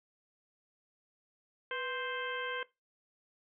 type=harmonic tone with a mistuned harmonic; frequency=523.3 Hz; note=C5; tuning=in tune; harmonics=1 / 2 / 3 / 4 / 5 / 6; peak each=-40 / -42 / -39 / -44 / -47 / -45 dBFS; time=1.71-2.63 s; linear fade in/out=2 ms; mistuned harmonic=1; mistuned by=-100 cents; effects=noise-tail reverb RT60 0.2 s tail -18 dB re dry